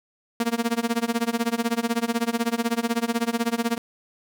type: tone with tremolo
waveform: sawtooth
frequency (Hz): 233.1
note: A#3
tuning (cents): 0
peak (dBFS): -15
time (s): 0.4-3.78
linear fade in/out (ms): 2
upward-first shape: sine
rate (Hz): 16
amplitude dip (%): 95
effects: none